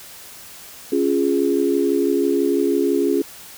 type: chord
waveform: sine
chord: Db major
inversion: none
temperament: equal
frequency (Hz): 277.2 / 349.2 / 415.3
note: Db4 / F4 / Ab4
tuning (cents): 0 / 0 / 0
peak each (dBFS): -20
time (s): 0.92-3.22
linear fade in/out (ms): 5
effects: white hiss -40 dBFS RMS until 3.57 s